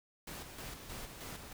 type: noise with tremolo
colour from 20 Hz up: pink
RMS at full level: -45 dBFS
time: 0.27-1.53 s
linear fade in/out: 5 ms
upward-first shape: square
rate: 3.2 Hz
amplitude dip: 45%
effects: none